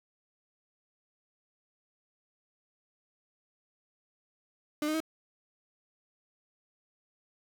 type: tone with pitch steps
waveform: 35% pulse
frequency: 299.4 / 309.1 / 319 Hz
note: D4 / D#4 / D#4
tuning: +33 / -11 / +43 cents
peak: -27 dBFS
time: 4.82-5.003 s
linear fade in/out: 2 ms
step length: 61 ms
effects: 10-bit